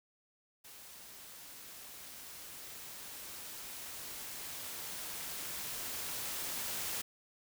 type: noise with level ramp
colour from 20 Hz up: white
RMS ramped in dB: -53 to -38 dBFS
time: 0.64-7.02 s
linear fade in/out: 10 ms
effects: none